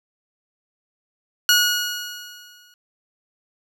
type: tone with exponential decay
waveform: 15% pulse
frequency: 1450 Hz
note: F#6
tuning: 35 cents flat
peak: -5 dBFS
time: 1.49-2.74 s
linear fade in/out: 1 ms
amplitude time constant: 270 ms
effects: none